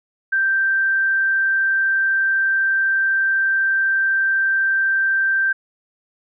sine tone, 1568 Hz, G6, in tune, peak -15 dBFS, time 0.32-5.53 s, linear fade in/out 10 ms, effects none

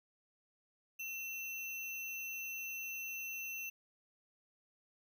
sine tone with sample-and-hold, 2696 Hz, E7, 38 cents sharp, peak -40 dBFS, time 0.99-3.7 s, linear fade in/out 10 ms, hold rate 8820 Hz, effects none

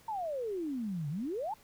sine exponential two-way sweep, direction down then up, 920 to 138.59 to 920 Hz, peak -33 dBFS, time 0.08-1.54 s, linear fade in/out 5 ms, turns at 1.09 s, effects pink hiss -61 dBFS RMS until 1.63 s

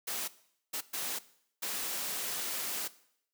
white noise bursts at uneven times, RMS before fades -36 dBFS, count 4, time 0.07-0.28 / 0.73-0.81 / 0.93-1.19 / 1.62-2.88 s, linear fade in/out 10 ms, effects noise-tail reverb RT60 0.7 s tail -18 dB re dry + high-pass 200 Hz 12 dB/octave

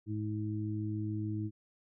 harmonic tone, 106.7 Hz, G#2, 47 cents sharp, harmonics 1 / 2 / 3, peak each -35 / -41 / -38 dBFS, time 0.06-1.51 s, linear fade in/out 50 ms, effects none

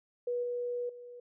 sine tone with level steps, 486.3 Hz, B4, 27 cents flat, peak -30 / -32 / -45 dBFS, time 0.27-1.2 s, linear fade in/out 5 ms, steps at 0.43 / 0.89 s, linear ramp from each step 5 ms, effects none

